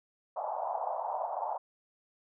white band-pass noise, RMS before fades -35 dBFS, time 0.36-1.58 s, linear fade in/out 5 ms, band 630 to 920 Hz, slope 48 dB/octave, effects none

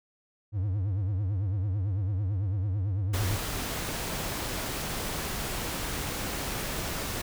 triangle tone with vibrato, 98 Hz, G2, in tune, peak -24 dBFS, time 0.52-3.39 s, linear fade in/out 50 ms, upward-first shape triangle, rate 9 Hz, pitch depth 190 cents each way
pink noise, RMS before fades -33 dBFS, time 3.13-7.22 s, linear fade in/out 10 ms
effects none

